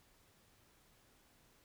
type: silence
effects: pink hiss -69 dBFS RMS until 1.64 s